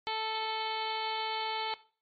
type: harmonic tone with a mistuned harmonic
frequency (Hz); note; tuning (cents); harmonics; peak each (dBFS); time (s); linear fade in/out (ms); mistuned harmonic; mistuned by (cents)
440; A4; 0; 1 / 2 / 3 / 4 / 5 / 6 / 7 / 8 / 9 / 10; -41 / -34 / -43 / -48 / -40 / -48 / -40 / -44 / -45 / -44; 0.07-1.74; 0; 6; -37
effects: noise-tail reverb RT60 0.4 s tail -18 dB re dry + MP3 32 kbps